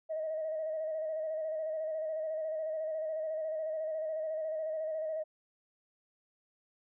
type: tone with vibrato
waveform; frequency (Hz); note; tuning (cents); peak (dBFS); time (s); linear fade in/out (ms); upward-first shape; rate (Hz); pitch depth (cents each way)
sine; 630; D#5; +21; -32; 0.09-5.24; 20; square; 14; 31
effects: tanh soft clip ceiling -28 dBFS